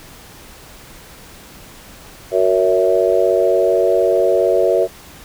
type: chord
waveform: sine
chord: F# dominant seventh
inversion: none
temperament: equal with one note detuned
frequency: 370 / 466.2 / 563.4 / 659.3 Hz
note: F#4 / A#4 / C#5 / E5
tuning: 0 / 0 / +28 / 0 cents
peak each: -17 dBFS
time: 2.31-4.88 s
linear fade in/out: 50 ms
effects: pink hiss -40 dBFS RMS until 5.24 s